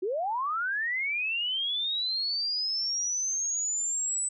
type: linear sweep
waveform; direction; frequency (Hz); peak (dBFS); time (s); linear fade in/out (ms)
sine; up; 344.8 to 8030; -27; 0.02-4.29; 10
effects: none